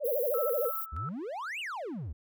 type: tone with vibrato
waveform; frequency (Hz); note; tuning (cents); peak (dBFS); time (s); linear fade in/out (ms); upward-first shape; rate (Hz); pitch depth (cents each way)
sine; 530; C5; +22; -27; 0-0.72; 50; sine; 13; 240
type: high-pass noise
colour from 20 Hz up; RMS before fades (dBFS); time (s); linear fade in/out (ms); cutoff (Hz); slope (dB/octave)
white; -37; 0.04-0.86; 20; 12000; 48
type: tone with tremolo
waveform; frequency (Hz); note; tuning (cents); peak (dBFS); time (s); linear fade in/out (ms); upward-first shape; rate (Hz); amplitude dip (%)
sine; 1314; E6; -6; -35; 0.34-1.09; 2; square; 3.2; 60
type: exponential two-way sweep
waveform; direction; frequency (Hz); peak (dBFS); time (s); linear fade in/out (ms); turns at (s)
triangle; up then down; 63.2 to 3000 to 63.2; -33; 0.92-2.13; 10; 1.6
effects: none